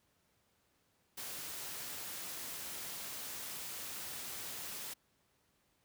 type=noise; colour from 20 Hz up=white; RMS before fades=-44 dBFS; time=1.17-4.94 s; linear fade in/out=10 ms; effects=pink hiss -75 dBFS RMS until 5.84 s + high-pass 60 Hz 12 dB/octave